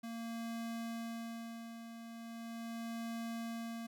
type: tone with tremolo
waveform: square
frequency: 230 Hz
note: A#3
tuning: 23 cents flat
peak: -40 dBFS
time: 0.03-3.87 s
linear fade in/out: 10 ms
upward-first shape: sine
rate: 0.39 Hz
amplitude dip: 60%
effects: none